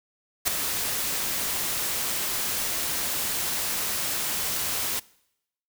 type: noise with ADSR envelope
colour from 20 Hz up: white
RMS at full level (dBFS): -20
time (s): 0.45-5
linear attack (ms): 28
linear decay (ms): 4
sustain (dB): -8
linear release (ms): 13
effects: noise-tail reverb RT60 0.8 s tail -23 dB re dry